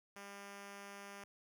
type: tone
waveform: 5% pulse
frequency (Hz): 200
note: G3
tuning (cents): +35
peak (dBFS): -38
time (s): 0.16-1.24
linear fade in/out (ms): 2
effects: none